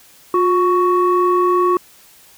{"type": "tone pair together", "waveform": "sine", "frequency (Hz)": [357.4, 1114.5], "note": ["F4", "C#6"], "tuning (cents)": [40, 9], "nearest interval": "octave + minor sixth", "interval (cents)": 1969, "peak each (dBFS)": [-13, -14], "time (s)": [0.34, 1.77], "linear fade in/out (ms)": 2, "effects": ["tanh soft clip ceiling -6 dBFS", "white hiss -47 dBFS RMS until 2.37 s"]}